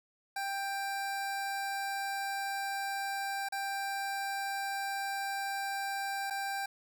25% pulse tone with dropouts, 789 Hz, G5, 11 cents sharp, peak -30 dBFS, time 0.36-6.66 s, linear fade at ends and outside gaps 5 ms, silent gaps 3.488-3.522 / 6.301-6.306 s, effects 10-bit

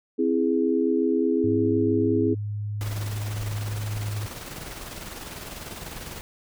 sine chord, C augmented, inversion none, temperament equal, 261.6 / 329.6 / 415.3 Hz, C4 / E4 / G#4, 0 / 0 / 0 cents, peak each -24 dBFS, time 0.18-2.35 s, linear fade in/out 20 ms
sine tone with pitch glide, 103.83 to 104.67 Hz, G#2 to G#2, 0 to +14 cents, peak -27 dBFS, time 1.44-4.26 s, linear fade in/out 0 ms, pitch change +14 cents, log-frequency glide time 1.83-3.94 s
pink noise with tremolo, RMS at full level -36 dBFS, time 2.81-6.21 s, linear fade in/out 0 ms, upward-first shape square, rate 20 Hz, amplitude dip 40%
effects none

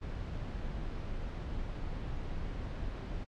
brown noise, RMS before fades -38 dBFS, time 0.01-3.25 s, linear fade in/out 20 ms, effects low-pass 4000 Hz 12 dB/octave + AAC 64 kbps

